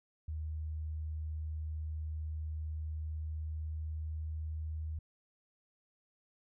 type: tone with pitch glide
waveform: sine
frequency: 77.78 to 78.37 Hz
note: D#2 to D#2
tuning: 0 to +13 cents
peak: -36 dBFS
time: 0.28-4.99 s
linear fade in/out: 5 ms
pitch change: +13 cents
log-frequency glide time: 2.77-4.76 s
effects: none